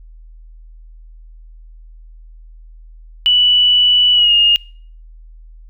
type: tone with pitch glide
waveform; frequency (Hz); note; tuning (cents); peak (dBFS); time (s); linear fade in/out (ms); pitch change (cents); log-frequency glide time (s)
sine; 2960 to 2843; F#7 to F7; 0 to +30; -8; 3.26-4.56; 0; -70; 4.13-4.33
effects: noise-tail reverb RT60 0.5 s tail -24 dB re dry + added 40 Hz sine -36 dBFS peak until 5.69 s